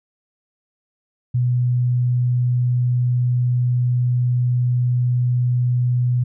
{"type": "tone", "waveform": "sine", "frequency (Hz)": 123.47, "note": "B2", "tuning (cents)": 0, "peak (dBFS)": -15, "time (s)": [1.34, 6.24], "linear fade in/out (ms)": 10, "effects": []}